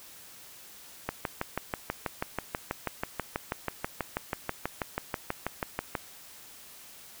click train, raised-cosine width 0.5 ms, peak -14 dBFS, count 31, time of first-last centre 1.09-5.952 s, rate 6.17 Hz, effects white hiss -50 dBFS RMS until 7.2 s

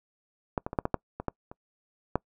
clicks, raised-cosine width 1 ms, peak -13 / -18 / -21 / -10 / -13 / -10 / -20 / -14 / -28 / -10 dBFS, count 10, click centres 0.578 / 0.665 / 0.731 / 0.788 / 0.854 / 0.943 / 1.2 / 1.283 / 1.515 / 2.156 s, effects noise-tail reverb RT60 0.1 s tail -26 dB re dry

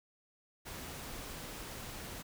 pink noise, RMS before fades -45 dBFS, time 0.65-2.23 s, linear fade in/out 20 ms, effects none

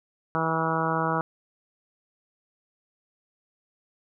harmonic tone with a mistuned harmonic, 162.2 Hz, E3, 28 cents flat, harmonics 1 / 2 / 3 / 4 / 5 / 6 / 7 / 8 / 9, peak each -30 / -33 / -32 / -33 / -32 / -31 / -32 / -31 / -34 dBFS, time 0.35-1.21 s, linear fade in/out 0 ms, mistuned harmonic 9, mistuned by -20 cents, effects none

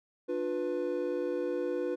triangle chord, B diminished, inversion first, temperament just, 296.3 / 355.6 / 493.9 Hz, D4 / F4 / B4, +15 / +31 / 0 cents, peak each -35 / -32 / -31 dBFS, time 0.28-1.96 s, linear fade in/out 20 ms, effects none

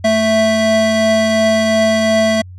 square tone pair together, 220.7 / 659.3 Hz, A3 / E5, +5 / 0 cents, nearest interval octave + perfect fifth, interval 1895 cents, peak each -16 / -13 dBFS, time 0.04-2.42 s, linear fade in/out 10 ms, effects added 91 Hz sine -31 dBFS peak until 2.58 s + low-pass 7000 Hz 12 dB/octave

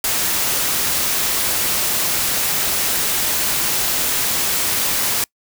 white noise, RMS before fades -19 dBFS, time 0.04-5.24 s, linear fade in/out 2 ms, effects noise-tail reverb RT60 0.1 s tail -25 dB re dry

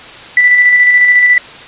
sine tone with tremolo, 1975.5 Hz, B6, in tune, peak -3 dBFS, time 0.37-1.38 s, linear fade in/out 2 ms, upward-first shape square, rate 14 Hz, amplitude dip 30%, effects white hiss -31 dBFS RMS until 1.67 s + resampled to 8000 Hz

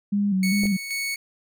sine tone with vibrato, 195.6 Hz, G3, 4 cents flat, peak -19 dBFS, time 0.12-0.77 s, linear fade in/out 10 ms, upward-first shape square, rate 2.5 Hz, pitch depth 64 cents each way
sawtooth tone with tremolo, 2217 Hz, C#7, in tune, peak -22 dBFS, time 0.43-1.16 s, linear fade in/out 2 ms, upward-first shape square, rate 2.1 Hz, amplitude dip 50%
clicks, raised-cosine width 2 ms, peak -19 dBFS, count 2, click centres 0.636 / 0.655 s
effects none

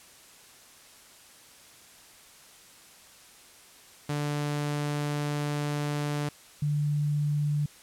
sawtooth / sine tone pair in turn, 146.83 / 147.37 Hz, D3 / D3, 0 / +6 cents, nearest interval unison, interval 6 cents, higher second, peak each -24 dBFS, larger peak neither, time 4.09-6.29 / 6.62-7.66 s, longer first, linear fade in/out 5 ms, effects white hiss -53 dBFS RMS until 7.82 s + low-pass 11000 Hz 12 dB/octave

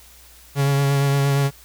45% pulse tone with vibrato, 139.6 Hz, C#3, 13 cents sharp, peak -16 dBFS, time 0.55-1.51 s, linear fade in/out 50 ms, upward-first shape triangle, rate 8.6 Hz, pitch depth 23 cents each way, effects added 60 Hz sine -50 dBFS peak until 1.64 s + white hiss -48 dBFS RMS until 1.64 s

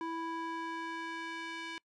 square tone with band-pass filter sweep, 329.6 Hz, E4, in tune, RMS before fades -40 dBFS, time 0.01-1.78 s, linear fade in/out 0 ms, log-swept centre 830 to 2500 Hz, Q 1.2, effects noise-tail reverb RT60 0.1 s tail -24 dB re dry + resampled to 24000 Hz

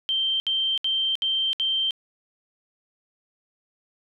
sine tone bursts, 3136 Hz, G7, in tune, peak -21 dBFS, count 5, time 0.09-1.908 s, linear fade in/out 0 ms, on 310 ms, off 67 ms, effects none

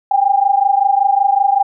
sine tone pair together, 784 / 809.3 Hz, G5 / G#5, 0 / -45 cents, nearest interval minor second, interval 55 cents, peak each -13 dBFS, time 0.11-1.63 s, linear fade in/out 5 ms, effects none

